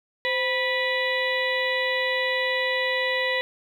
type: harmonic tone with a mistuned harmonic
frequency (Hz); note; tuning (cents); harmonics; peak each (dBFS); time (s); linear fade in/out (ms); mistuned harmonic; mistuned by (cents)
490.6; B4; -12; 1 / 2 / 4 / 5 / 6 / 7 / 8; -27 / -33 / -25 / -35 / -36 / -35 / -33; 0.25-3.41; 0; 1; +90
effects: 9-bit